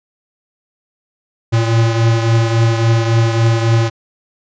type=beating tone pair; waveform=square; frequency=113.9 / 117.5 Hz; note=A#2 / A#2; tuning=-40 / +14 cents; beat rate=3.6 Hz; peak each=-12 / -19 dBFS; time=1.52-3.9 s; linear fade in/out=20 ms; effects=resampled to 16000 Hz